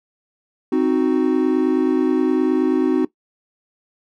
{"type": "chord", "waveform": "triangle", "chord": "C diminished", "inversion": "none", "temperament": "equal", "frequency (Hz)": [261.6, 311.1, 370], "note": ["C4", "Eb4", "Gb4"], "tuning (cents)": [0, 0, 0], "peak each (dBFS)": -17, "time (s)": [0.72, 3.05], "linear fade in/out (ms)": 5, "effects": ["noise-tail reverb RT60 0.1 s tail -18 dB re dry"]}